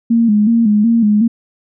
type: tone with vibrato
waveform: sine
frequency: 220 Hz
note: A3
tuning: in tune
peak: -8 dBFS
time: 0.1-1.28 s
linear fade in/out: 10 ms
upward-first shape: square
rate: 2.7 Hz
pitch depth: 86 cents each way
effects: none